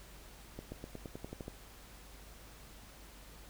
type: accelerating click train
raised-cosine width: 2 ms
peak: -29 dBFS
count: 10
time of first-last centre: 0.59-1.481 s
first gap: 130 ms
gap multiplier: 0.93
effects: added 50 Hz sine -55 dBFS peak until 3.49 s + pink hiss -56 dBFS RMS until 3.49 s